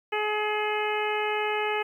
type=harmonic tone; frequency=423.2 Hz; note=G#4; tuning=33 cents sharp; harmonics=1 / 2 / 3 / 4 / 5 / 6 / 7; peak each=-29 / -30 / -35 / -36 / -34 / -34 / -38 dBFS; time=0.12-1.83 s; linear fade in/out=10 ms; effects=10-bit